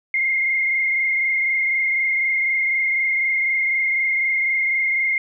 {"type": "tone with frequency modulation", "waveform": "sine", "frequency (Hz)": 2124, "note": "C7", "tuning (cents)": 25, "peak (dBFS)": -17, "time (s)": [0.14, 5.18], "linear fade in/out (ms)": 2, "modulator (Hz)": 24, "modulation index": 1.8, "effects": []}